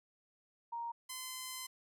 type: tone pair in turn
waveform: sine / 5% pulse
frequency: 935 / 1028.7 Hz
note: A#5 / C6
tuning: +5 / -30 cents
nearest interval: major second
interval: 165 cents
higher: second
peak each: -38 / -30 dBFS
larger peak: second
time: 0.72-0.92 / 1.09-1.67 s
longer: second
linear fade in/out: 10 ms
effects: none